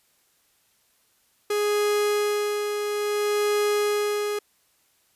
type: tone with tremolo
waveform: 45% pulse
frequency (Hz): 415.3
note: G#4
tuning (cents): 0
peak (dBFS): -20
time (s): 1.5-4.39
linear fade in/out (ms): 5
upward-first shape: sine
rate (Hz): 0.59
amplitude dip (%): 45
effects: white hiss -65 dBFS RMS until 5.15 s + resampled to 32000 Hz